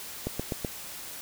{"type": "click train", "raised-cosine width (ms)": 2, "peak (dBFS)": -16, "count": 4, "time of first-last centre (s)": [0.27, 0.648], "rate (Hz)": 7.94, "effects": ["white hiss -41 dBFS RMS until 1.21 s"]}